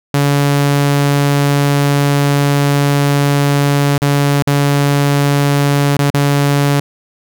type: tone with dropouts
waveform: sawtooth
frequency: 142.4 Hz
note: C#3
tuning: 47 cents sharp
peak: -6 dBFS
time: 0.14-6.8 s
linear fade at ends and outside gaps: 2 ms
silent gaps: 3.979-4.019 / 4.424-4.472 / 5.969-5.99 / 6.103-6.142 s
effects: none